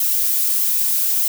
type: noise with flanger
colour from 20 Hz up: violet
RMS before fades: -18 dBFS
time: 0-1.28 s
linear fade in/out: 2 ms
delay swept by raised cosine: 0.94 to 6.14 ms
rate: 1.6 Hz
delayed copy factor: +0.55
effects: none